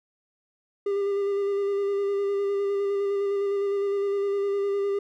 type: tone with vibrato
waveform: triangle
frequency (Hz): 400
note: G4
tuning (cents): +35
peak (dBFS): -21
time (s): 0.86-4.99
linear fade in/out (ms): 5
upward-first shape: square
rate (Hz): 9.8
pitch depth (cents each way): 16
effects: none